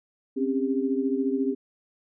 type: tone cluster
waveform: sine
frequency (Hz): 262.9 / 277.1 / 399.7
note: C4 / C#4 / G4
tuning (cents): +8 / -1 / +34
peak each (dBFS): -26 / -28 / -28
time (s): 0.36-1.55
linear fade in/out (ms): 20
effects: none